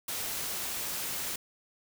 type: noise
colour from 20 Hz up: white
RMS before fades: -35 dBFS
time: 0.08-1.36 s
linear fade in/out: 5 ms
effects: none